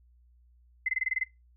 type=tone bursts; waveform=sine; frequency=2044 Hz; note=C7; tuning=41 cents flat; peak=-24 dBFS; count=8; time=0.86-1.236 s; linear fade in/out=5 ms; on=26 ms; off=24 ms; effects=noise-tail reverb RT60 0.2 s tail -20 dB re dry + added 60 Hz sine -58 dBFS peak until 1.56 s